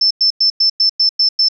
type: tone bursts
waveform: sine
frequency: 5300 Hz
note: E8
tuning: 9 cents sharp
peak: -9 dBFS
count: 8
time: 0.01-1.486 s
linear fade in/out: 5 ms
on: 97 ms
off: 100 ms
effects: none